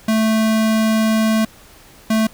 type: tone pair in turn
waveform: square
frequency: 220 / 220 Hz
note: A3 / A3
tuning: 0 / 0 cents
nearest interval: unison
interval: 0 cents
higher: neither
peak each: -14 dBFS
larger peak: neither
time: 0.08-1.45 / 2.1-2.27 s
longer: first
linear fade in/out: 5 ms
effects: pink hiss -45 dBFS RMS until 2.33 s